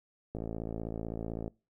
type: click train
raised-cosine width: 2 ms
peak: -24 dBFS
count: 64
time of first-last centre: 0.35-1.479 s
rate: 55.8 Hz
effects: noise-tail reverb RT60 0.3 s tail -24 dB re dry